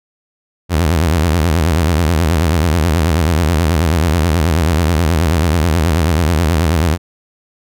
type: tone with vibrato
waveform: sawtooth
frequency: 81.5 Hz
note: E2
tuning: 19 cents flat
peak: -7 dBFS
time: 0.69-6.98 s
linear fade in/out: 50 ms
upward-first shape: sine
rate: 9.3 Hz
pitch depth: 170 cents each way
effects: none